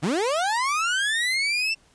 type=linear sweep; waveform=30% pulse; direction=up; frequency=128.9 to 2700 Hz; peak=-19 dBFS; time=0.02-1.75 s; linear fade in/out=20 ms; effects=pink hiss -59 dBFS RMS until 1.94 s + resampled to 22050 Hz